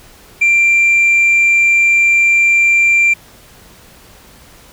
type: tone with tanh clipping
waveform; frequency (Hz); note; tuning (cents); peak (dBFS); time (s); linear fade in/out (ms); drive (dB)
sine; 2366; D7; +12; -8; 0.41-3.14; 10; 1
effects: pink hiss -42 dBFS RMS until 4.72 s

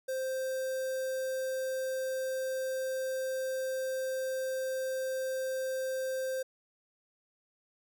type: tone with notch filter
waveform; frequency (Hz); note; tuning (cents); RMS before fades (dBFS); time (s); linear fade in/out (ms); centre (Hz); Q
square; 523.3; C5; 0; -34; 0.08-6.43; 10; 2800; 0.81
effects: none

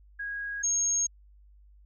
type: tone pair in turn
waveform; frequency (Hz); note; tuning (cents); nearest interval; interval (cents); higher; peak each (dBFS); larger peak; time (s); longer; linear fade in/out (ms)
sine; 1646 / 6525; G#6 / G#8; -16 / -32; 2 octaves; 2384; second; -32 / -24; second; 0.19-0.63 / 0.63-1.07; neither; 10
effects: added 50 Hz sine -53 dBFS peak until 1.85 s

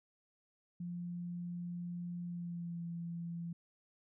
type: tone with pitch glide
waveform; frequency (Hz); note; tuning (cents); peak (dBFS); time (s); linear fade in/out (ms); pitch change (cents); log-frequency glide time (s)
sine; 174.61 to 169.74; F3 to F3; 0 to -49; -39; 0.8-3.53; 5; -49; 2.24-2.84
effects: none

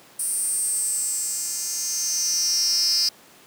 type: tone with high-pass filter sweep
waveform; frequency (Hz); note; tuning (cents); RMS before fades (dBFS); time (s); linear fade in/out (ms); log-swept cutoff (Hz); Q
10% pulse; 349.2; F4; 0; -24; 0.19-3.09; 5; 9500 to 5000; 9.1
effects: pink hiss -50 dBFS RMS until 3.46 s + high-pass 200 Hz 12 dB/octave

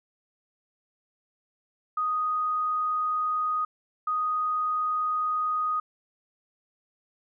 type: tone pair in turn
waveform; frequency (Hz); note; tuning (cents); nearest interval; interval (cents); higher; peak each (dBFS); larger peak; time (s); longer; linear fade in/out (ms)
sine; 1244.5 / 1244.5; D#6 / D#6; 0 / 0; unison; 0; neither; -24; neither; 1.97-3.65 / 4.07-5.8; second; 5
effects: none

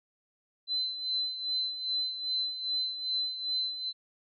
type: tone with tremolo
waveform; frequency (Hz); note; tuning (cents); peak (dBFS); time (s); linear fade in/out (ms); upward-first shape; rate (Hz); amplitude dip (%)
sine; 4048; B7; +42; -27; 0.67-3.93; 50; sine; 2.5; 65
effects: none

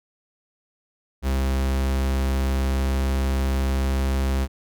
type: tone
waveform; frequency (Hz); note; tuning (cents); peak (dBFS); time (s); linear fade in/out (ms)
45% pulse; 66.7; C2; +34; -20; 1.22-4.48; 50
effects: none

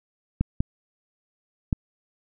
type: clicks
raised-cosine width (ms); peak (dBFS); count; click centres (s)
5; -9; 3; 0.41 / 0.605 / 1.728
effects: none

